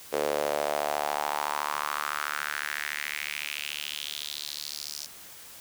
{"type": "tone with high-pass filter sweep", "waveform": "sawtooth", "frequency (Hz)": 73.8, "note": "D2", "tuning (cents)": 9, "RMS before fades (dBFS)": -32, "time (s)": [0.12, 5.07], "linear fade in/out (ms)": 20, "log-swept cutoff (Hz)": [470, 5400], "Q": 3.5, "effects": ["white hiss -47 dBFS RMS until 5.6 s"]}